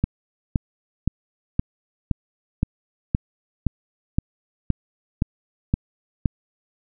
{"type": "click train", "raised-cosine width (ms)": 5, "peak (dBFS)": -6, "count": 13, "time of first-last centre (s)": [0.04, 6.258], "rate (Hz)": 1.93, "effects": []}